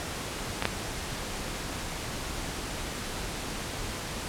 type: clicks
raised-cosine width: 0.3 ms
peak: -11 / -7 dBFS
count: 2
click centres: 0.624 / 0.654 s
effects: pink hiss -35 dBFS RMS until 4.28 s + low-pass 10000 Hz 12 dB/octave